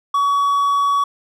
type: tone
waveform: triangle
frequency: 1130 Hz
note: C#6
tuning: 33 cents sharp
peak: -12 dBFS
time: 0.14-1.04 s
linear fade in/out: 5 ms
effects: none